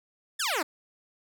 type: exponential sweep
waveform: 10% pulse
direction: down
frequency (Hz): 1864.7 to 277.2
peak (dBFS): -18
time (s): 0.39-0.63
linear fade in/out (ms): 10
effects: none